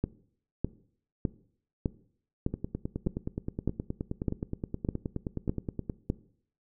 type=two click trains; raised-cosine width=3 ms; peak=-14 / -19 dBFS; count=11 / 33; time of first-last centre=0.04-6.101 / 2.54-5.898 s; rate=1.65 / 9.53 Hz; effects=noise-tail reverb RT60 0.6 s tail -19 dB re dry